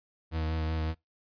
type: tone with vibrato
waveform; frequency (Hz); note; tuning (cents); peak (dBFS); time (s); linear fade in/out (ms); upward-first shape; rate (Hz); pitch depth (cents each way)
40% pulse; 79.7; D#2; +42; -28; 0.31-0.95; 50; sine; 5.3; 20
effects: noise-tail reverb RT60 0.2 s tail -25 dB re dry + resampled to 11025 Hz